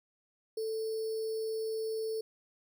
sine tone with sample-and-hold, 441.9 Hz, A4, 7 cents sharp, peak -32 dBFS, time 0.57-2.21 s, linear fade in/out 5 ms, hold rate 4900 Hz, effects none

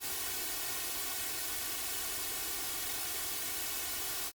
white noise with comb filter, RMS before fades -37 dBFS, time 0-4.32 s, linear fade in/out 50 ms, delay 2.7 ms, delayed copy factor +1, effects Opus 48 kbps

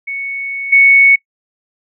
sine tone with level steps, 2217 Hz, C#7, in tune, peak -19 / -4 dBFS, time 0.07-1.16 s, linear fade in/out 10 ms, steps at 0.72 s, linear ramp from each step 10 ms, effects noise-tail reverb RT60 0.1 s tail -25 dB re dry

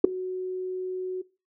sine tone with ADSR envelope, 370 Hz, F#4, in tune, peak -5 dBFS, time 0.04-1.22 s, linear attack 6 ms, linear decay 4 ms, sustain -23 dB, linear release 11 ms, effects noise-tail reverb RT60 0.3 s tail -20 dB re dry + tanh soft clip ceiling -3 dBFS

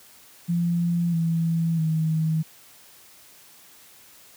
sine tone with pitch steps, 171.8 / 165.28 / 159 Hz, F3 / E3 / D#3, -28 / +5 / +38 cents, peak -20 dBFS, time 0.48-2.43 s, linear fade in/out 20 ms, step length 650 ms, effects white hiss -51 dBFS RMS until 4.36 s + high-pass 60 Hz 12 dB/octave

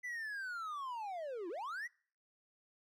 triangle linear two-way sweep, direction down then up, 2012 to 322.5 to 2012 Hz, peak -38 dBFS, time 0.03-1.88 s, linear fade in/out 20 ms, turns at 1.49 s, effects noise-tail reverb RT60 0.5 s tail -25 dB re dry

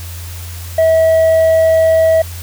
sine tone with tanh clipping, 646 Hz, E5, 35 cents flat, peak -8 dBFS, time 0.78-2.22 s, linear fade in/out 5 ms, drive 3 dB, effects added 86 Hz sine -25 dBFS peak until 2.42 s + white hiss -33 dBFS RMS until 2.42 s

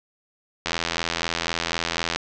click train, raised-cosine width 0.2 ms, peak -6 dBFS, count 127, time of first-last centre 0.66-2.16 s, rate 84 Hz, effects low-pass 7000 Hz 12 dB/octave

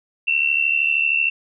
sine tone pair together, 2664 / 2737 Hz, E7 / F7, +18 / -36 cents, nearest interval unison, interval 46 cents, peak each -19 dBFS, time 0.27-1.3 s, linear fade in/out 10 ms, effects none

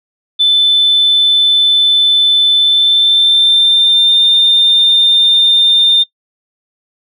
sine tone with pitch glide, 3520 to 3609 Hz, A7 to A7, 0 to +43 cents, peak -5 dBFS, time 0.39-6.04 s, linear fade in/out 20 ms, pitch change +43 cents, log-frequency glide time 2.56-4.17 s, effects noise-tail reverb RT60 0.1 s tail -20 dB re dry + tanh soft clip ceiling -1 dBFS

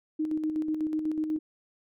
sine tone with tremolo, 310.8 Hz, D#4, 2 cents flat, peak -25 dBFS, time 0.19-1.39 s, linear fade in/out 10 ms, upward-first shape square, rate 8.1 Hz, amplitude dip 45%, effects none

